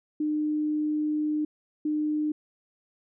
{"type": "tone bursts at uneven times", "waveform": "sine", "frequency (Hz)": 303, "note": "D#4", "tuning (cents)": -46, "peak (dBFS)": -24, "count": 2, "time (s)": [[0.2, 1.45], [1.85, 2.32]], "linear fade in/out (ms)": 5, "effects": []}